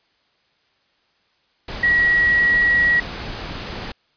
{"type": "tone in noise", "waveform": "sine", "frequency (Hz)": 1917, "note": "A#6", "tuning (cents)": 48, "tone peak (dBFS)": -13, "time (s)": [1.83, 3], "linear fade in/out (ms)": 5, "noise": "pink", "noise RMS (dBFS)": -30, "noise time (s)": [1.68, 3.92], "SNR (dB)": 14, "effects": ["white hiss -63 dBFS RMS until 4.16 s", "resampled to 11025 Hz"]}